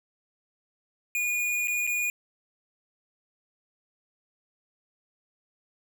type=tone with dropouts; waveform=square; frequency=2444 Hz; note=D#7; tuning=32 cents flat; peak=-26 dBFS; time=1.15-2.1 s; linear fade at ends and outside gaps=1 ms; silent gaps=1.674-1.681 / 1.868-1.874 s; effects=none